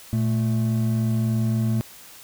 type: tone pair together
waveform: triangle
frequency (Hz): 116.54 / 220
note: A#2 / A3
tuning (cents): 0 / 0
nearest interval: major seventh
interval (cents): 1100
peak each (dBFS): -19 / -22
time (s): 0.13-1.81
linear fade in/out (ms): 0
effects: white hiss -45 dBFS RMS until 2.23 s